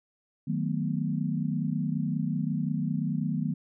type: chord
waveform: sine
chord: B dominant seventh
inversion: first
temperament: equal with one note detuned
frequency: 155.56 / 185 / 221.5 / 246.9 Hz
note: D#3 / F#3 / A3 / B3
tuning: 0 / 0 / +12 / 0 cents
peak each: -30 / -32 / -33 / -33 dBFS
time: 0.47-3.54 s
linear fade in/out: 10 ms
effects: none